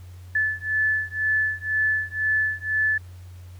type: beating tone pair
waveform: sine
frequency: 1737 / 1739 Hz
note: A6 / A6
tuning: -23 / -21 cents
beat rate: 2 Hz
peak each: -24 dBFS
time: 0.35-2.98 s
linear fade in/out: 5 ms
effects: added 90 Hz sine -39 dBFS peak until 3.59 s + pink hiss -56 dBFS RMS until 3.59 s